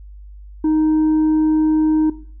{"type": "tone with tanh clipping", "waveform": "triangle", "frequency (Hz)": 311.1, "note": "D#4", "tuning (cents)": 0, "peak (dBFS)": -14, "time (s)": [0.64, 2.1], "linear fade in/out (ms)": 5, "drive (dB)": 8, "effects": ["noise-tail reverb RT60 0.5 s tail -17 dB re dry", "added 50 Hz sine -35 dBFS peak until 2.4 s"]}